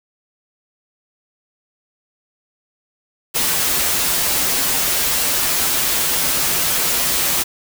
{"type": "noise with comb filter", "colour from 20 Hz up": "white", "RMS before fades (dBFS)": -18, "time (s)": [3.34, 7.44], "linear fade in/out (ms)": 20, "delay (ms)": 9.5, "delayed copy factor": -0.65, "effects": []}